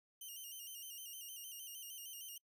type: tone with vibrato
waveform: 5% pulse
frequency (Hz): 2958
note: F#7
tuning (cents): -1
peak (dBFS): -40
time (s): 0.21-2.38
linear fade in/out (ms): 5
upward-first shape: square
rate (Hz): 6.5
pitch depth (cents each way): 68
effects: noise-tail reverb RT60 0.1 s tail -26 dB re dry